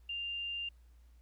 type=tone; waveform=sine; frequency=2794 Hz; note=F7; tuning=in tune; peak=-36 dBFS; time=0.09-0.69 s; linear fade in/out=5 ms; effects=added 59 Hz sine -57 dBFS peak until 1.21 s + pink hiss -75 dBFS RMS until 1.21 s